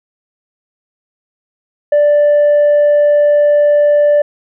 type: tone with tanh clipping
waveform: sine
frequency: 587.3 Hz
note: D5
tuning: in tune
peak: -7 dBFS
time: 1.92-4.22 s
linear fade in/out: 5 ms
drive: 1 dB
effects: none